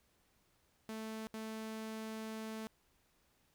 sawtooth tone bursts at uneven times, 220 Hz, A3, in tune, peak -38 dBFS, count 2, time 0.89-1.27 / 1.34-2.67 s, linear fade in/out 0 ms, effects pink hiss -74 dBFS RMS until 3.54 s

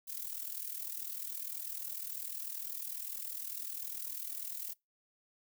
violet noise with amplitude modulation, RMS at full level -38 dBFS, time 0.07-4.74 s, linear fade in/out 20 ms, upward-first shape sine, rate 40 Hz, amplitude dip 75%, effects noise-tail reverb RT60 0.2 s tail -24 dB re dry

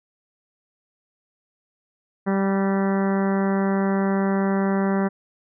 harmonic tone with a mistuned harmonic, 195.2 Hz, G3, 7 cents flat, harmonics 1 / 2 / 3 / 4 / 5 / 6 / 7 / 8 / 9 / 10, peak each -20 / -26 / -30 / -32 / -34 / -36 / -37 / -38 / -39 / -40 dBFS, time 2.26-5.09 s, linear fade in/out 20 ms, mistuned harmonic 8, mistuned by -20 cents, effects none

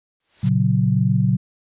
white noise with exponential growth, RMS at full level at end -35 dBFS, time 0.2-0.49 s, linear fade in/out 2 ms, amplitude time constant 62 ms
sine chord, F# major, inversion first, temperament equal, 116.54 / 138.59 / 185 Hz, A#2 / C#3 / F#3, 0 / 0 / 0 cents, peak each -19 dBFS, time 0.43-1.37 s, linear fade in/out 10 ms
effects resampled to 8000 Hz

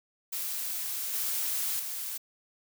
blue noise with level steps, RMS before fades -34 / -31 / -36 dBFS, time 0.32-2.18 s, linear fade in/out 10 ms, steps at 1.13 / 1.79 s, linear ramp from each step 10 ms, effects none

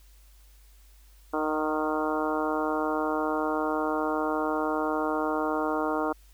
harmonic tone with a mistuned harmonic, 154.7 Hz, D#3, 10 cents flat, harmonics 2 / 3 / 4 / 5 / 6 / 7 / 8 / 9, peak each -30 / -32 / -33 / -34 / -35 / -35 / -36 / -37 dBFS, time 1.33-6.13 s, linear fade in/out 10 ms, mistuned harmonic 5, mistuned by -15 cents, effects added 50 Hz sine -52 dBFS peak until 6.33 s + white hiss -62 dBFS RMS until 6.33 s

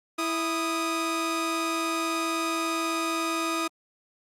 sawtooth tone pair together, 329.5 / 1239.7 Hz, E4 / D#6, -1 / -7 cents, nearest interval octave + major seventh, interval 2294 cents, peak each -25 dBFS, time 0.18-3.68 s, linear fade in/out 10 ms, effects low-pass 12000 Hz 12 dB/octave + Opus 48 kbps

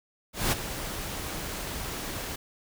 pink noise with ADSR envelope, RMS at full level -24 dBFS, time 0.33-2.36 s, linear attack 190 ms, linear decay 20 ms, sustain -11 dB, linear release 7 ms, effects none

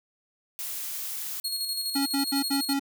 blue noise, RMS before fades -34 dBFS, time 0.59-1.4 s, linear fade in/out 0 ms
sawtooth tone with tremolo, 4300 Hz, C8, 47 cents sharp, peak -24 dBFS, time 1.44-2.74 s, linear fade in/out 10 ms, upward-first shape square, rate 12 Hz, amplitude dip 40%
square tone bursts, 277.2 Hz, C#4, in tune, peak -25 dBFS, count 5, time 1.95-2.796 s, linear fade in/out 10 ms, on 110 ms, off 74 ms
effects none

